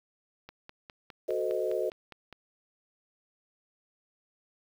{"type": "click train", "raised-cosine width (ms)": 0.3, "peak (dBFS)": -29, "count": 10, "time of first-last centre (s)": [0.49, 2.327], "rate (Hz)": 4.9}
{"type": "chord", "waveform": "sine", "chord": "F# diminished seventh", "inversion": "none", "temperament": "equal with one note detuned", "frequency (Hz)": [370, 440, 514, 622.3], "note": ["F#4", "A4", "C5", "Eb5"], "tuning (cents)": [0, 0, -31, 0], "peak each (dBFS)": -33, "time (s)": [1.28, 1.9], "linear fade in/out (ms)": 10}
{"effects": ["9-bit"]}